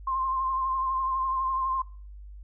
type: tone with vibrato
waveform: sine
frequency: 1054 Hz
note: C6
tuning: 12 cents sharp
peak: -25 dBFS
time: 0.07-1.82 s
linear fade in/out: 5 ms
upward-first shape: sine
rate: 12 Hz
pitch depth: 31 cents each way
effects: noise-tail reverb RT60 0.4 s tail -20 dB re dry + added 50 Hz sine -41 dBFS peak until 2.43 s